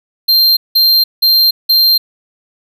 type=tone bursts; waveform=square; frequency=4172 Hz; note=C8; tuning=6 cents flat; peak=-7 dBFS; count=4; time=0.28-1.98 s; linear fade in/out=10 ms; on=290 ms; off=180 ms; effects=none